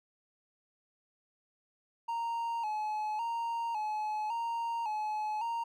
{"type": "tone with vibrato", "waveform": "triangle", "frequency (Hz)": 890, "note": "A5", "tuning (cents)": 20, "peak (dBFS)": -30, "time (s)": [2.08, 5.64], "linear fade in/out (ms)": 10, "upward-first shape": "square", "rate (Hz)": 0.9, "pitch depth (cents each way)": 73, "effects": []}